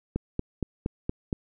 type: click train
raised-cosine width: 3 ms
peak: -14 dBFS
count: 6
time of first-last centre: 0.16-1.328 s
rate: 4.28 Hz
effects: none